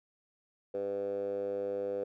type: tone with band-pass filter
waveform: 10% pulse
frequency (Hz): 100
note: G2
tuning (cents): +35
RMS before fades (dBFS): -35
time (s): 0.74-2.04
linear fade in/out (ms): 5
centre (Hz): 480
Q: 7.1
effects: none